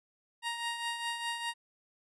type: tone with tremolo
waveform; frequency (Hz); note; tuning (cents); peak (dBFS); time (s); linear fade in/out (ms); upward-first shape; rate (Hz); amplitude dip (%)
15% pulse; 936; A#5; +7; -25; 0.42-1.54; 50; triangle; 4.9; 60
effects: resampled to 22050 Hz